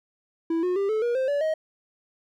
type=tone with pitch steps; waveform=triangle; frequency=329.6 / 361.5 / 396.5 / 434.9 / 477 / 523.2 / 573.9 / 629.4 Hz; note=E4 / F#4 / G4 / A4 / A#4 / C5 / D5 / D#5; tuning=0 / -40 / +20 / -20 / +40 / 0 / -40 / +20 cents; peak=-20 dBFS; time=0.5-1.54 s; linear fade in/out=5 ms; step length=130 ms; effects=none